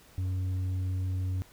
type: tone with tanh clipping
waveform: triangle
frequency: 92.9 Hz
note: F#2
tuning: 7 cents sharp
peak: -29 dBFS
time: 0.18-1.42 s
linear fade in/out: 0 ms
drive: 9 dB
effects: pink hiss -57 dBFS RMS until 1.52 s